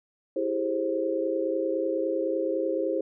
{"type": "tone cluster", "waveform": "sine", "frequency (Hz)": [328.3, 392.1, 422, 529], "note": ["E4", "G4", "G#4", "C5"], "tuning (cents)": [-7, 0, 28, 19], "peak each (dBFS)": [-30, -31, -34, -28], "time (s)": [0.36, 3.01], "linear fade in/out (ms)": 5, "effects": []}